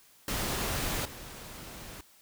pink noise with level steps, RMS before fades -32 / -45 dBFS, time 0.28-2.01 s, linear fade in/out 2 ms, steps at 1.05 s, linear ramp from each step 5 ms, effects white hiss -60 dBFS RMS until 2.21 s

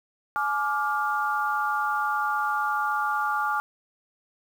sine chord, D diminished, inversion second, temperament just, 845.8 / 1174.7 / 1409.6 Hz, Ab5 / D6 / F6, +31 / 0 / +16 cents, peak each -28 / -27 / -28 dBFS, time 0.36-3.6 s, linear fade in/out 0 ms, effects 8-bit

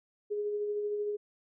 sine tone with tremolo, 415.3 Hz, G#4, in tune, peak -29 dBFS, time 0.3-1.17 s, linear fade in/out 20 ms, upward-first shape sine, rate 13 Hz, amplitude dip 30%, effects none

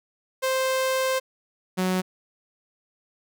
sawtooth tone pair in turn, 523.3 / 185.01 Hz, C5 / F#3, 0 / 0 cents, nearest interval octave + tritone, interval 1800 cents, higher first, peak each -18 dBFS, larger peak neither, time 0.42-1.2 / 1.77-2.02 s, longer first, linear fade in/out 20 ms, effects none

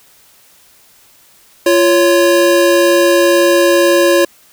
square tone pair together, 346 / 556 Hz, F4 / C#5, -16 / +5 cents, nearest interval minor sixth, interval 821 cents, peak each -11 dBFS, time 1.66-4.25 s, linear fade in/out 5 ms, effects white hiss -47 dBFS RMS until 4.52 s

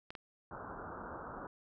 clicks, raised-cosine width 0.3 ms, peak -28 dBFS, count 2, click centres 0.105 / 0.152 s
white low-pass noise, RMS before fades -46 dBFS, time 0.51-1.47 s, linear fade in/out 2 ms, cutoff 1500 Hz, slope 96 dB/octave
effects none

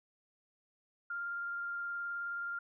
sine tone with vibrato, 1396.9 Hz, F6, in tune, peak -36 dBFS, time 1.1-2.59 s, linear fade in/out 5 ms, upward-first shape sine, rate 19 Hz, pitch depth 9 cents each way, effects none

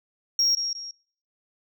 sine tone with echo, 5588 Hz, F8, in tune, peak -16 dBFS, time 0.39-0.55 s, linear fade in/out 2 ms, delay 180 ms, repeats 2, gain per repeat -9 dB, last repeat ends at 0.91 s, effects noise-tail reverb RT60 0.6 s tail -26 dB re dry + tanh soft clip ceiling -17 dBFS

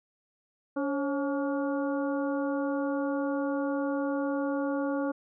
harmonic tone with a mistuned harmonic, 283.7 Hz, C#4, 40 cents sharp, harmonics 1 / 2 / 3 / 4 / 5, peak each -29 / -32 / -40 / -41 / -41 dBFS, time 0.76-5.12 s, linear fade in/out 10 ms, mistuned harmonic 2, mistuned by -68 cents, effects none

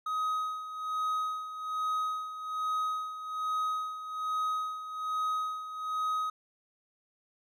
triangle tone with tremolo, 1260 Hz, D#6, 21 cents sharp, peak -26 dBFS, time 0.06-6.3 s, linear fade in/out 5 ms, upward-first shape sine, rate 1.2 Hz, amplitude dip 70%, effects none

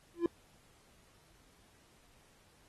triangle tone with exponential growth, 341.3 Hz, F4, 40 cents flat, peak -21 dBFS, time 0.14-0.26 s, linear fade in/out 2 ms, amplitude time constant 26 ms, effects pink hiss -66 dBFS RMS until 2.68 s + AAC 32 kbps

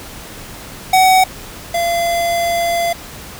square tone pair in turn, 751 / 684.2 Hz, F#5 / F5, +26 / -36 cents, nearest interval major second, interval 162 cents, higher first, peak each -8 / -15 dBFS, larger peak first, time 0.93-1.24 / 1.74-2.93 s, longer second, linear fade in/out 5 ms, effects pink hiss -33 dBFS RMS until 3.39 s

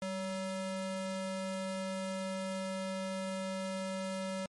square ring-modulated tone, 379 Hz, F#4, 42 cents sharp, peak -33 dBFS, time 0.02-4.46 s, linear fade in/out 2 ms, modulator 185 Hz, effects MP3 48 kbps

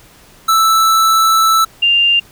square / sine tone pair in turn, 1318.5 / 2794 Hz, E6 / F7, 0 / 0 cents, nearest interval octave + minor second, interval 1300 cents, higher second, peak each -9 / -8 dBFS, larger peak second, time 0.48-1.65 / 1.82-2.2 s, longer first, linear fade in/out 10 ms, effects pink hiss -44 dBFS RMS until 2.31 s

